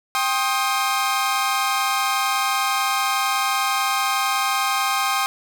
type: tone cluster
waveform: sawtooth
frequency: 791 / 1065 / 1249 Hz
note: G5 / C6 / D#6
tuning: +15 / +30 / +6 cents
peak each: -20 dBFS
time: 0.15-5.26 s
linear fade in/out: 0 ms
effects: none